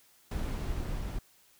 brown noise with level ramp, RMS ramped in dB -32 to -36 dBFS, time 0.31-1.19 s, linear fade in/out 5 ms, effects white hiss -63 dBFS RMS until 1.59 s

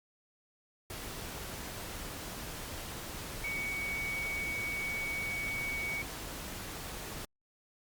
sine tone in noise, 2244 Hz, C#7, 21 cents sharp, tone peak -34 dBFS, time 3.44-6.02 s, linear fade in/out 2 ms, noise pink, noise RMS -42 dBFS, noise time 0.9-7.25 s, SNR +5 dB, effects Opus 48 kbps

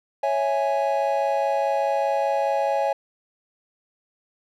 triangle chord, C# minor, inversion none, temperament equal, 554.4 / 659.3 / 830.6 Hz, C#5 / E5 / G#5, 0 / 0 / 0 cents, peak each -22 / -24 / -22 dBFS, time 0.23-2.93 s, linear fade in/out 5 ms, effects none

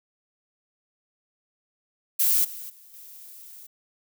violet noise with level steps, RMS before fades -21 / -38 / -51 / -45 dBFS, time 2.19-3.67 s, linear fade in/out 10 ms, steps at 2.44 / 2.69 / 2.93 s, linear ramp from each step 10 ms, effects none

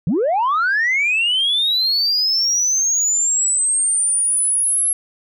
sine linear sweep, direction up, 135.1 to 11140 Hz, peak -13 dBFS, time 0.07-4.93 s, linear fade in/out 2 ms, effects tanh soft clip ceiling -12 dBFS

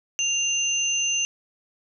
sine tone pair together, 2794 / 6157 Hz, F7 / G8, 0 / -32 cents, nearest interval octave + major second, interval 1368 cents, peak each -24 / -24 dBFS, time 0.19-1.25 s, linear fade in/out 0 ms, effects none

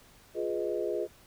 sine chord, F half-diminished seventh, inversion none, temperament equal with one note detuned, 351.7 / 415.3 / 493.9 / 622.3 Hz, F4 / Ab4 / Cb5 / Eb5, +12 / 0 / 0 / 0 cents, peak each -34 / -33 / -36 / -36 dBFS, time 0.34-1.08 s, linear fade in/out 50 ms, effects pink hiss -58 dBFS RMS until 1.26 s

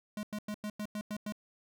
square tone bursts, 210 Hz, G#3, 19 cents sharp, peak -36 dBFS, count 8, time 0.17-1.323 s, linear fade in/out 2 ms, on 61 ms, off 95 ms, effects none

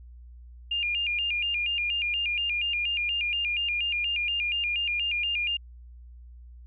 sine tone with vibrato, 2606 Hz, E7, 20 cents flat, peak -25 dBFS, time 0.71-5.57 s, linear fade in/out 5 ms, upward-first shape square, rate 4.2 Hz, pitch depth 130 cents each way, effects added 60 Hz sine -44 dBFS peak until 6.66 s

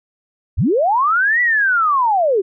sine linear two-way sweep, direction up then down, 45.81 to 1975.5 to 357.4 Hz, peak -12 dBFS, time 0.57-2.42 s, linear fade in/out 20 ms, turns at 1.41 s, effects none

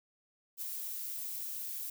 violet noise with ADSR envelope, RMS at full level -37 dBFS, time 0.57-1.9 s, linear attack 53 ms, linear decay 8 ms, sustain -3 dB, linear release 4 ms, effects none

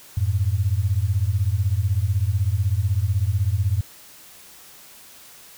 sine beating tone pair, 89.9 / 105.9 Hz, F#2 / G#2, -49 / +34 cents, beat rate 16 Hz, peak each -21 dBFS, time 0.17-3.81 s, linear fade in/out 5 ms, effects white hiss -46 dBFS RMS until 5.57 s

